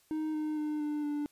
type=tone with pitch steps; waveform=triangle; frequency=311.1 / 306.6 / 302.2 / 297.9 / 293.6 Hz; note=D#4 / D#4 / D4 / D4 / D4; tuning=0 / -25 / +50 / +25 / 0 cents; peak=-29 dBFS; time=0.11-1.26 s; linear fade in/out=0 ms; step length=230 ms; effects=white hiss -67 dBFS RMS until 1.31 s + resampled to 32000 Hz